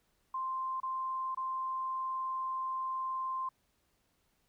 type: tone with dropouts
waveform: sine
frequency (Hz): 1046.5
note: C6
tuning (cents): 0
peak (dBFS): -33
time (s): 0.34-3.49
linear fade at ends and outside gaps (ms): 5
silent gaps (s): 0.802-0.831 / 1.348-1.372
effects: pink hiss -75 dBFS RMS until 4.48 s